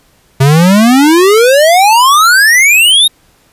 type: exponential sweep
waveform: square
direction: up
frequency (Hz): 130.81 to 3790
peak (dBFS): -4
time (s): 0.4-3.08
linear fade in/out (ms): 10
effects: pink hiss -49 dBFS RMS until 3.52 s + resampled to 32000 Hz